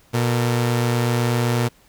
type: tone pair together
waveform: sawtooth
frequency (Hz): 120.56 / 454.2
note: B2 / A#4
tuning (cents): -41 / -45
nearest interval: octave + major seventh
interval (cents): 2296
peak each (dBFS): -14 / -24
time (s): 0.13-1.69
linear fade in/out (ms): 20
effects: pink hiss -55 dBFS RMS until 1.88 s